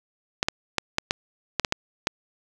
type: clicks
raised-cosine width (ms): 0.2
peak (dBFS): -4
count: 9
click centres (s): 0.429 / 0.485 / 0.783 / 0.984 / 1.109 / 1.597 / 1.648 / 1.724 / 2.071
effects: none